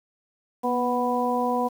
harmonic tone with a mistuned harmonic, 246.9 Hz, B3, in tune, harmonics 1 / 2 / 3 / 4, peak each -27 / -27 / -27 / -27 dBFS, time 0.63-1.69 s, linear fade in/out 20 ms, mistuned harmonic 1, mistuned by -26 cents, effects 8-bit

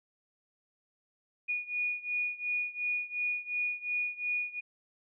sine beating tone pair, 2453 / 2455.8 Hz, D#7 / D#7, -25 / -23 cents, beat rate 2.8 Hz, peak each -33 / -35 dBFS, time 1.48-4.61 s, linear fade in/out 20 ms, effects none

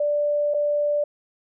sine tone with dropouts, 587.3 Hz, D5, in tune, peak -19 dBFS, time 0-1.04 s, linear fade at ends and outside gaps 5 ms, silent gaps 0.539-0.544 s, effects none

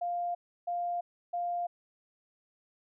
sine tone bursts, 700 Hz, F5, 4 cents sharp, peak -30 dBFS, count 3, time 0.01-1.67 s, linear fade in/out 10 ms, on 340 ms, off 320 ms, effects none

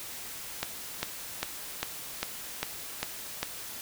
click train, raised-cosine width 0.2 ms, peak -11 dBFS, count 8, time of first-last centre 0.63-3.43 s, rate 2.5 Hz, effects white hiss -41 dBFS RMS until 3.81 s

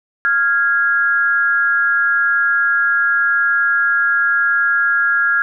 sine tone pair together, 1394.9 / 1654 Hz, F6 / G#6, -2 / -8 cents, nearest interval minor third, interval 294 cents, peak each -15 dBFS, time 0.25-5.42 s, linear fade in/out 0 ms, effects none

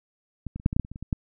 clicks, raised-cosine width 5 ms, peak -20 / -21 / -30 / -7 / -17 / -11 / -10 / -30 / -25 / -26 / -23 / -12 dBFS, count 12, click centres 0.467 / 0.56 / 0.599 / 0.661 / 0.729 / 0.765 / 0.797 / 0.849 / 0.916 / 0.959 / 1.026 / 1.128 s, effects none

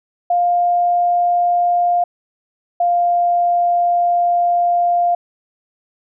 sine tone pair in turn, 703 / 699.3 Hz, F5 / F5, +11 / +2 cents, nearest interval unison, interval 9 cents, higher first, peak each -12 dBFS, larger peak neither, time 0.3-2.04 / 2.8-5.15 s, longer second, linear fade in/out 5 ms, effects none

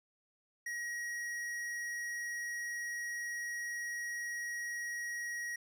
sine tone with tanh clipping, 1898 Hz, A#6, 31 cents sharp, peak -39 dBFS, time 0.66-5.56 s, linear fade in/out 5 ms, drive 14 dB, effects none

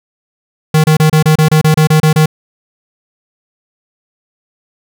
square tone bursts, 155.56 Hz, D#3, in tune, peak -6 dBFS, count 12, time 0.74-2.259 s, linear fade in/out 5 ms, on 100 ms, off 29 ms, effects none

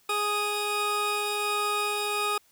20% pulse tone pair together, 415.3 / 1244.5 Hz, G#4 / D#6, 0 / 0 cents, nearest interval octave + perfect fifth, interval 1900 cents, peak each -25 / -23 dBFS, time 0.09-2.38 s, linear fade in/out 5 ms, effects white hiss -63 dBFS RMS until 2.51 s

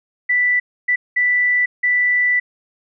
sine tone bursts at uneven times, 1975.5 Hz, B6, in tune, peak -13 dBFS, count 4, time 0.29-0.6 / 0.88-0.96 / 1.16-1.66 / 1.83-2.4 s, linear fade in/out 10 ms, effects none

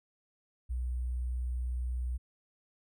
sine tone with sample-and-hold, 61.74 Hz, B1, in tune, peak -31 dBFS, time 0.69-2.18 s, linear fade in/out 20 ms, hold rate 8820 Hz, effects none

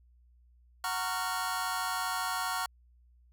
sawtooth chord, Gb major seventh, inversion none, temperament just, 740 / 925 / 1110 / 1387.5 Hz, Gb5 / Bb5 / Db6 / F6, 0 / -14 / +2 / -12 cents, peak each -33 / -33 / -32 / -32 dBFS, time 0.84-2.66 s, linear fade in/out 2 ms, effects added 60 Hz sine -59 dBFS peak until 3.32 s

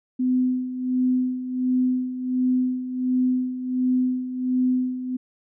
sine tone with tremolo, 253.8 Hz, B3, 47 cents sharp, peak -17 dBFS, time 0.19-5.17 s, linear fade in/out 10 ms, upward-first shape sine, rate 1.4 Hz, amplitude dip 70%, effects none

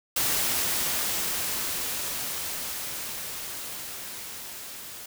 white noise with level ramp, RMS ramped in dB -25 to -41 dBFS, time 0.16-5.06 s, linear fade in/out 5 ms, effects none

